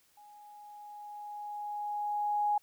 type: tone with level ramp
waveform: sine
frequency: 830.6 Hz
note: G#5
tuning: in tune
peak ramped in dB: -53 to -25 dBFS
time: 0.17-2.58 s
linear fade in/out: 5 ms
effects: white hiss -68 dBFS RMS until 2.62 s